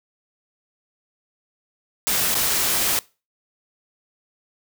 white noise with dropouts, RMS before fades -21 dBFS, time 2.07-2.99 s, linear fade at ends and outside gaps 0 ms, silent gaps 2.344-2.352 s, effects noise-tail reverb RT60 0.3 s tail -22 dB re dry

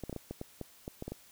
clicks, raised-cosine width 2 ms, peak -25 dBFS, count 11, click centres 0.037 / 0.096 / 0.128 / 0.163 / 0.31 / 0.414 / 0.613 / 0.879 / 1.024 / 1.08 / 1.12 s, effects white hiss -59 dBFS RMS until 1.31 s

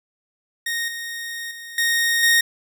sawtooth tone with level steps, 1859 Hz, A#6, 5 cents flat, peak -19 / -25 / -31 / -14 / -10 dBFS, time 0.66-2.41 s, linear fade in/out 5 ms, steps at 0.88 / 1.51 / 1.78 / 2.23 s, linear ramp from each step 2 ms, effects none

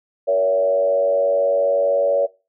sine tone with frequency modulation, 565 Hz, C#5, 33 cents sharp, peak -14 dBFS, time 0.27-2.27 s, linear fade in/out 20 ms, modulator 95.9 Hz, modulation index 0.77, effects noise-tail reverb RT60 0.3 s tail -22 dB re dry

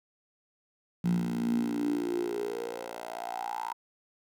10% pulse tone with high-pass filter sweep, 58.27 Hz, A#1, in tune, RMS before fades -32 dBFS, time 1.04-3.73 s, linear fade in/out 5 ms, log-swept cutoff 170 to 950 Hz, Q 9.5, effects none

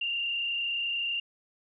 sine tone with frequency modulation, 2794 Hz, F7, in tune, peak -28 dBFS, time 0.01-1.2 s, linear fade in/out 5 ms, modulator 31.4 Hz, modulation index 1.7, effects none

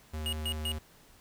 square tone with vibrato, 77.3 Hz, D#2, 11 cents flat, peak -35 dBFS, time 0.13-0.79 s, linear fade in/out 10 ms, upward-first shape sine, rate 5.6 Hz, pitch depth 9 cents each way
square tone bursts, 2873 Hz, F7, 48 cents sharp, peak -32 dBFS, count 3, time 0.26-0.718 s, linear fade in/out 0 ms, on 66 ms, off 130 ms
effects pink hiss -59 dBFS RMS until 1.2 s

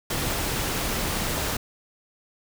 pink noise, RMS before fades -27 dBFS, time 0.1-1.57 s, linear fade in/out 5 ms, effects none

